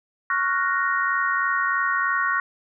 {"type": "chord", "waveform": "sine", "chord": "Gb major seventh", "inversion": "second", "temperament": "equal", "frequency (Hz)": [1108.7, 1396.9, 1480, 1864.7], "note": ["Db6", "F6", "Gb6", "Bb6"], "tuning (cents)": [0, 0, 0, 0], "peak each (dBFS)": [-24, -28, -26, -25], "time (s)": [0.3, 2.4], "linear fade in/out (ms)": 2, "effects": []}